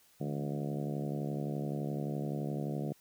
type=harmonic tone with a mistuned harmonic; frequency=71.7 Hz; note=D2; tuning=41 cents flat; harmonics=2 / 3 / 4 / 5 / 6 / 7 / 8 / 9 / 10; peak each=-36 / -40 / -42 / -44 / -46 / -47 / -48 / -49 / -50 dBFS; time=0.2-2.93 s; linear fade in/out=10 ms; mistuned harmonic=2; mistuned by=+78 cents; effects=white hiss -65 dBFS RMS until 3 s